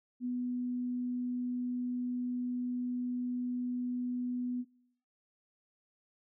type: tone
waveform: sine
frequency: 247.3 Hz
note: B3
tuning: 3 cents sharp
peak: -32 dBFS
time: 0.2-4.65 s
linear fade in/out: 50 ms
effects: noise-tail reverb RT60 0.8 s tail -24 dB re dry